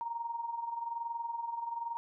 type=tone with amplitude modulation; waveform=sine; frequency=932.3 Hz; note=A#5; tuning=in tune; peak=-32 dBFS; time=0.01-1.97 s; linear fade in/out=0 ms; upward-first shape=sine; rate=21.1 Hz; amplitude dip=65%; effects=none